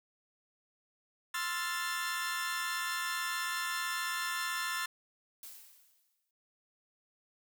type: chord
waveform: sawtooth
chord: F major seventh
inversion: second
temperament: equal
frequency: 1046.5 / 1318.5 / 1396.9 / 1760 Hz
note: C6 / E6 / F6 / A6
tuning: 0 / 0 / 0 / 0 cents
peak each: -36 / -38 / -37 / -33 dBFS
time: 1.34-4.86 s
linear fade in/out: 5 ms
type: noise with exponential decay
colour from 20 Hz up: blue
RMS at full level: -46 dBFS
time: 5.43-6.31 s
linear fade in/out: 2 ms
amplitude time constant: 190 ms
effects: none